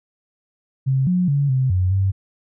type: tone with pitch steps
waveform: sine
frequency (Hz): 133.3 / 180.6 / 141.7 / 130.6 / 91.9 / 96.6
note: C3 / F#3 / C#3 / C3 / F#2 / G2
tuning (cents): +33 / -42 / +38 / -3 / -11 / -25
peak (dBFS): -15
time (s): 0.86-2.12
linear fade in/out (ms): 20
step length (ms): 210
effects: none